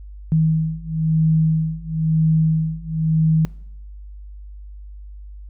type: beating tone pair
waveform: sine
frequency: 158.7 / 159.7 Hz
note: D#3 / D#3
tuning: +35 / +45 cents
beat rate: 1 Hz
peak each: -19 / -18 dBFS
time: 0.32-3.45 s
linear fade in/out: 0 ms
effects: noise-tail reverb RT60 0.7 s tail -22 dB re dry + added 50 Hz sine -34 dBFS peak until 5.49 s